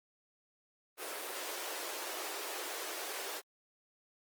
pink high-pass noise, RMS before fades -41 dBFS, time 0.97-3.42 s, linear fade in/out 50 ms, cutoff 340 Hz, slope 48 dB/octave, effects Opus 24 kbps

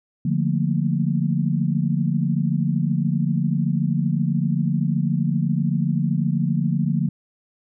sine chord, Bb major seventh, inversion first, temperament equal, 146.83 / 174.61 / 220 / 233.1 Hz, D3 / F3 / A3 / Bb3, 0 / 0 / 0 / 0 cents, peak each -22 / -22 / -27 / -27 dBFS, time 0.25-7.09 s, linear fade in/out 5 ms, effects none

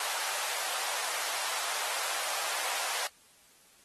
pink high-pass noise, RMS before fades -34 dBFS, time 0-3.07 s, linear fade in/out 2 ms, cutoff 660 Hz, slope 24 dB/octave, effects white hiss -61 dBFS RMS until 3.84 s + AAC 32 kbps

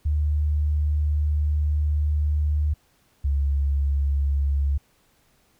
sine tone pair in turn, 74.7 / 69.98 Hz, D2 / C#2, +30 / +17 cents, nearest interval minor second, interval 113 cents, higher first, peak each -19 dBFS, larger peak neither, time 0.05-2.74 / 3.24-4.78 s, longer first, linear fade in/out 10 ms, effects pink hiss -63 dBFS RMS until 5.59 s

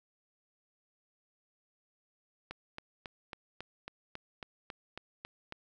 click train, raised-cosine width 0.3 ms, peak -25 dBFS, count 12, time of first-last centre 2.51-5.524 s, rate 3.65 Hz, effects none

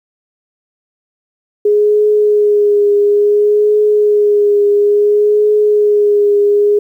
sine tone with vibrato, 415.3 Hz, G#4, in tune, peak -7 dBFS, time 1.65-6.79 s, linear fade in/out 5 ms, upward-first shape triangle, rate 0.58 Hz, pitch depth 29 cents each way, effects 8-bit

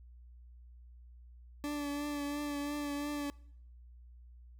40% pulse tone with vibrato, 290 Hz, D4, 22 cents flat, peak -34 dBFS, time 1.64-3.3 s, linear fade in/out 0 ms, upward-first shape triangle, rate 2.9 Hz, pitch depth 29 cents each way, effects noise-tail reverb RT60 0.7 s tail -24 dB re dry + added 60 Hz sine -52 dBFS peak until 4.59 s

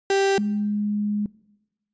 35% pulse / sine tone pair in turn, 392 / 207.7 Hz, G4 / G#3, 0 / 0 cents, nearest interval major seventh, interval 1100 cents, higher first, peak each -16 / -21 dBFS, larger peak first, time 0.1-0.38 / 0.38-1.26 s, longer second, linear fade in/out 2 ms, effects noise-tail reverb RT60 1.0 s tail -22 dB re dry + resampled to 16000 Hz

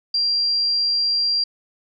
sine tone, 4749 Hz, D8, 18 cents sharp, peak -17 dBFS, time 0.14-1.44 s, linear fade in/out 5 ms, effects none

